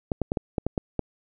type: clicks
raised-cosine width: 2 ms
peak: -11 dBFS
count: 8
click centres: 0.118 / 0.217 / 0.319 / 0.372 / 0.582 / 0.666 / 0.778 / 0.993 s
effects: none